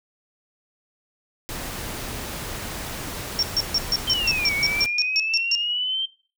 pink noise, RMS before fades -32 dBFS, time 1.49-4.86 s, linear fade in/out 0 ms
sine tone bursts, 5500 Hz, F8, 27 cents flat, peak -18 dBFS, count 13, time 3.39-5.551 s, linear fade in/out 0 ms, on 37 ms, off 140 ms
sine exponential two-way sweep, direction down then up, 3161 to 2211 to 3161 Hz, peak -22 dBFS, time 4.07-6.06 s, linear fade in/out 10 ms, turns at 4.54 s
effects noise-tail reverb RT60 0.4 s tail -21 dB re dry

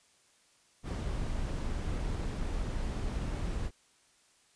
brown noise, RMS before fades -34 dBFS, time 0.83-3.71 s, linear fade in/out 50 ms, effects white hiss -66 dBFS RMS until 4.55 s + resampled to 22050 Hz

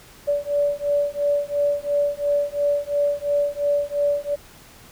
sine beating tone pair, 576 / 578.9 Hz, D5 / D5, -34 / -25 cents, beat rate 2.9 Hz, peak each -22 dBFS, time 0.27-4.36 s, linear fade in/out 20 ms, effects pink hiss -47 dBFS RMS until 4.91 s

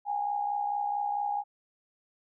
sine tone with amplitude modulation, 820 Hz, G#5, 22 cents flat, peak -25 dBFS, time 0.05-1.44 s, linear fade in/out 50 ms, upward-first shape sine, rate 64.5 Hz, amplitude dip 60%, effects none

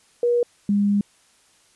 sine tone pair in turn, 480 / 203 Hz, B4 / G#3, -49 / -39 cents, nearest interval octave + minor third, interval 1490 cents, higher first, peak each -16 dBFS, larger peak neither, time 0.23-0.43 / 0.69-1.01 s, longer second, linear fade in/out 2 ms, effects white hiss -58 dBFS RMS until 1.75 s + resampled to 24000 Hz

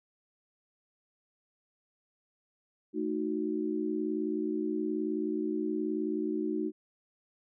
sine chord, D# diminished, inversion second, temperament equal, 220 / 311.1 / 370 Hz, A3 / D#4 / F#4, 0 / 0 / 0 cents, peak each -36 / -32 / -34 dBFS, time 2.93-6.72 s, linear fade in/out 50 ms, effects none

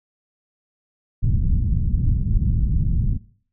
pink low-pass noise, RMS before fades -19 dBFS, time 1.22-3.18 s, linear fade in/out 20 ms, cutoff 170 Hz, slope 24 dB/octave, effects noise-tail reverb RT60 0.5 s tail -19 dB re dry

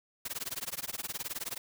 white noise with tremolo, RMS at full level -35 dBFS, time 0.25-1.58 s, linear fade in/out 5 ms, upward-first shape sine, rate 19 Hz, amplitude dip 100%, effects none

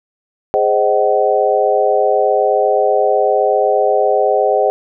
sine chord, Ab dominant seventh, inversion none, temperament equal with one note detuned, 415.3 / 523.3 / 622.3 / 757.7 Hz, Ab4 / C5 / Eb5 / Gb5, 0 / 0 / 0 / +41 cents, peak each -16 dBFS, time 0.54-4.7 s, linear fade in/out 0 ms, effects none

